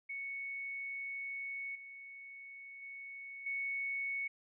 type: tone with level steps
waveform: sine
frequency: 2217 Hz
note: C#7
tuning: in tune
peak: -39 / -48 / -45 / -35 dBFS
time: 0.09-4.28 s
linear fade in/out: 10 ms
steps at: 1.75 / 2.82 / 3.46 s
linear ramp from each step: 5 ms
effects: none